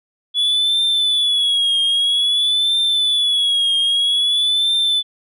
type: tone with vibrato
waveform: sine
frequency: 3402 Hz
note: G#7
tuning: 41 cents sharp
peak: -11 dBFS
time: 0.34-5.03 s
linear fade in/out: 50 ms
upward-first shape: triangle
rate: 0.51 Hz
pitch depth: 93 cents each way
effects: tanh soft clip ceiling -13 dBFS